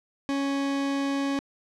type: tone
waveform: 40% pulse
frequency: 277.2 Hz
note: C#4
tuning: in tune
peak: -24 dBFS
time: 0.29-1.39 s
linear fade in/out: 0 ms
effects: low-pass 6000 Hz 12 dB/octave